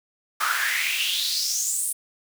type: noise with high-pass filter sweep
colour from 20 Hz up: pink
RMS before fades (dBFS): -25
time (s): 0.4-1.93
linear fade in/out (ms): 10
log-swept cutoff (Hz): 1200 to 10000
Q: 5.6
effects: none